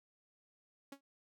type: tone with exponential decay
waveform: sawtooth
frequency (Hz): 277.2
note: C#4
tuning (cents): 0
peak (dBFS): -40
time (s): 0.92-1.01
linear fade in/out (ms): 5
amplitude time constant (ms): 18
effects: none